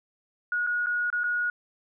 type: tone with dropouts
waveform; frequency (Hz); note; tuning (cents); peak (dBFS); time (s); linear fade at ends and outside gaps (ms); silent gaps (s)
sine; 1449; F#6; -37; -24; 0.52-1.5; 2; 0.666-0.671 / 0.861-0.868 / 1.102-1.127 / 1.235-1.24
effects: none